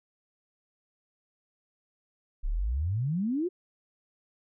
sine exponential sweep, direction up, 31.01 to 378.2 Hz, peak -26 dBFS, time 2.43-3.49 s, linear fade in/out 20 ms, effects none

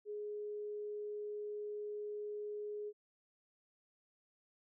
sine tone, 417.7 Hz, G#4, 10 cents sharp, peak -40 dBFS, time 0.05-2.93 s, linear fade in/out 50 ms, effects none

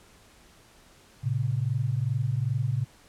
sine tone pair together, 112.6 / 135.12 Hz, A2 / C#3, +40 / -44 cents, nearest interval minor third, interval 316 cents, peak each -27 dBFS, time 1.23-2.85 s, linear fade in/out 20 ms, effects pink hiss -56 dBFS RMS until 3.08 s + low-pass 11000 Hz 12 dB/octave

